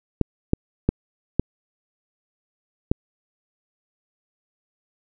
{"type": "clicks", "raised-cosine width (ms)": 3, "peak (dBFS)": -4, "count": 5, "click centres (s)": [0.213, 0.534, 0.89, 1.396, 2.915], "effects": []}